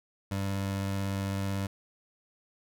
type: tone with vibrato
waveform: 25% pulse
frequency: 98 Hz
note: G2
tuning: in tune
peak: -26 dBFS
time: 0.31-1.67 s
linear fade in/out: 5 ms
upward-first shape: sine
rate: 16 Hz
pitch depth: 9 cents each way
effects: none